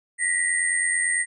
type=tone cluster; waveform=sine; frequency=1892 / 1981 / 8630 Hz; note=A#6 / B6 / C#9; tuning=+25 / +5 / -47 cents; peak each=-25 / -26 / -24 dBFS; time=0.18-1.26 s; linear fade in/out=50 ms; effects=none